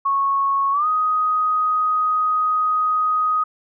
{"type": "tone with pitch glide", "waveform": "sine", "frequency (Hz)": [1102, 1251.3], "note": ["C#6", "D#6"], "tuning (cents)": [-11, 9], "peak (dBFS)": -16, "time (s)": [0.05, 3.44], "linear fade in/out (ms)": 10, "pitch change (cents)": 220, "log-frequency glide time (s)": [0.72, 0.87], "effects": []}